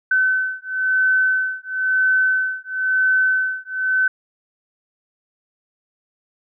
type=beating tone pair; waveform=sine; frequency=1521 / 1521.99 Hz; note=F#6 / F#6; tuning=+47 / +48 cents; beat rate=0.99 Hz; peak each=-19 dBFS; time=0.11-4.08 s; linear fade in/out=5 ms; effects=none